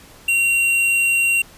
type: tone with tanh clipping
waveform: sine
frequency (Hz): 2751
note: F7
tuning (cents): -27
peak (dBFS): -16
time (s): 0.28-1.42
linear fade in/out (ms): 5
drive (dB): 14
effects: pink hiss -45 dBFS RMS until 1.57 s + resampled to 32000 Hz